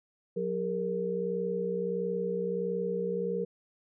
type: tone cluster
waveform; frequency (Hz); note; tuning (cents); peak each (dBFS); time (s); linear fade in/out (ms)
sine; 183.2 / 404.8 / 466.3; F#3 / G#4 / A#4; -17 / -44 / +1; -35 / -35 / -31; 0.36-3.45; 10
effects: none